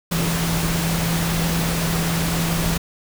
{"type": "tone in noise", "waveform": "sine", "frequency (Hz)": 166.5, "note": "E3", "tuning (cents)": 18, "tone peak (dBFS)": -21, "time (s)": [0.11, 2.78], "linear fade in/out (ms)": 10, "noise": "pink", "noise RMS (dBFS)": -24, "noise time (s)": [0.11, 2.78], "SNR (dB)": 0, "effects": []}